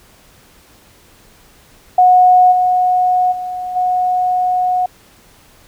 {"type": "tone with level steps", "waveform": "sine", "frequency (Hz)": 730, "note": "F#5", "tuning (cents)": -24, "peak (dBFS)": [-5, -10, -20, -12], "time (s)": [1.98, 4.86], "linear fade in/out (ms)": 5, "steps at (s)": [2.51, 3.31, 3.75], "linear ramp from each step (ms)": 20, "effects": ["pink hiss -47 dBFS RMS until 5.67 s"]}